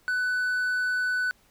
triangle tone, 1495 Hz, F#6, 17 cents sharp, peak -22 dBFS, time 0.08-1.31 s, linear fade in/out 0 ms, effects pink hiss -62 dBFS RMS until 1.5 s

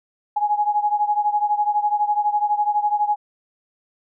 sine beating tone pair, 830.6 / 842.6 Hz, G#5 / G#5, 0 / +25 cents, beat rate 12 Hz, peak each -19 / -22 dBFS, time 0.36-3.16 s, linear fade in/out 10 ms, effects none

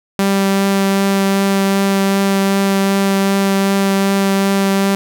sawtooth tone with vibrato, 196 Hz, G3, in tune, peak -8 dBFS, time 0.19-4.95 s, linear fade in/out 0 ms, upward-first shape triangle, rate 2.6 Hz, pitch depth 9 cents each way, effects none

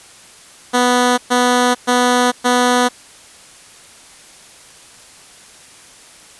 10% pulse tone bursts, 246.9 Hz, B3, in tune, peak -3 dBFS, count 4, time 0.73-2.89 s, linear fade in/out 20 ms, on 450 ms, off 120 ms, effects white hiss -42 dBFS RMS until 6.39 s + resampled to 24000 Hz

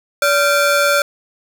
35% pulse ring-modulated tone, 979 Hz, B5, 15 cents flat, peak -7 dBFS, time 0.22-1.02 s, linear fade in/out 2 ms, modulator 405 Hz, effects none

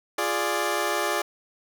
15% pulse chord, D diminished, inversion first, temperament equal, 349.2 / 415.3 / 587.3 Hz, F4 / Ab4 / D5, 0 / 0 / 0 cents, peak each -23 / -22 / -21 dBFS, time 0.18-1.22 s, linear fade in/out 5 ms, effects none

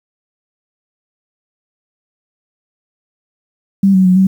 sine tone with pitch steps, 195.7 / 187.9 / 183.3 / 190.3 Hz, G3 / F#3 / F#3 / F#3, -3 / +27 / -16 / +49 cents, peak -6 dBFS, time 3.83-4.27 s, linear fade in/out 5 ms, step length 110 ms, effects 7-bit

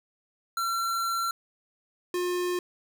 square tone pair in turn, 1359 / 357 Hz, F6 / F4, -48 / +38 cents, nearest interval octave + major seventh, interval 2314 cents, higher first, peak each -27 dBFS, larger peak neither, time 0.57-1.31 / 2.14-2.59 s, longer first, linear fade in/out 2 ms, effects none

